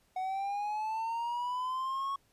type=linear sweep; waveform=triangle; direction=up; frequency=740 to 1108.7 Hz; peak=-30 dBFS; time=0.16-2.16 s; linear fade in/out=5 ms; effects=pink hiss -70 dBFS RMS until 2.32 s + resampled to 32000 Hz